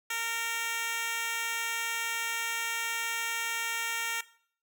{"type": "tone with high-pass filter", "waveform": "10% pulse", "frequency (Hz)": 460.7, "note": "A#4", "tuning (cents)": -20, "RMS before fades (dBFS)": -33, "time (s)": [0.1, 4.21], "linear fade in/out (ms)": 5, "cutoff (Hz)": 1400, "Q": 0.64, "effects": ["noise-tail reverb RT60 0.5 s tail -17 dB re dry"]}